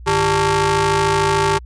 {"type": "ring-modulated tone", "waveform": "sawtooth", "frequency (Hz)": 246.9, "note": "B3", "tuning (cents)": 0, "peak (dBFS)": -7, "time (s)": [0.06, 1.59], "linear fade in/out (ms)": 20, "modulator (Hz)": 644, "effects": ["added 60 Hz sine -33 dBFS peak until 1.65 s", "resampled to 22050 Hz"]}